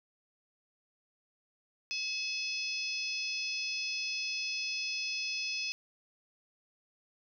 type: harmonic tone with a mistuned harmonic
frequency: 859 Hz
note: A5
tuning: 42 cents flat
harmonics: 3 / 4 / 5 / 6 / 7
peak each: -36 / -46 / -44 / -37 / -45 dBFS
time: 1.91-5.72 s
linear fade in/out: 0 ms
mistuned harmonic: 6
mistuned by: -24 cents
effects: none